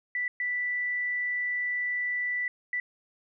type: tone bursts at uneven times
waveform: sine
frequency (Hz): 1973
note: B6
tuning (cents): -2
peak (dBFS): -27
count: 3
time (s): 0.15-0.28 / 0.4-2.48 / 2.73-2.8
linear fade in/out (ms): 2
effects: none